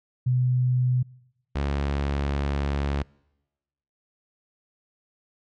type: tone pair in turn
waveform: sine / sawtooth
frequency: 125.8 / 70.6 Hz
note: B2 / C#2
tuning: +32 / +32 cents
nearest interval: minor seventh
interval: 1000 cents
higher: first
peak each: -19 / -20 dBFS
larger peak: first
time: 0.26-1.03 / 1.55-3.03 s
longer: second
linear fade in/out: 10 ms
effects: noise-tail reverb RT60 1.0 s tail -26 dB re dry + low-pass 4000 Hz 12 dB/octave